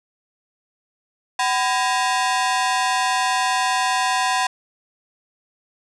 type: ring-modulated tone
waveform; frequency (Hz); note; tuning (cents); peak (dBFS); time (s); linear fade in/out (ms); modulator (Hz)
sawtooth; 880; A5; 0; -11; 1.39-4.47; 5; 125
effects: resampled to 22050 Hz + 8-bit